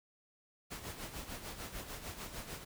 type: noise with tremolo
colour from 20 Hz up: pink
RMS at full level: -43 dBFS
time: 0.7-2.65 s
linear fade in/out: 20 ms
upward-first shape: sine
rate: 6.7 Hz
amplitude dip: 60%
effects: none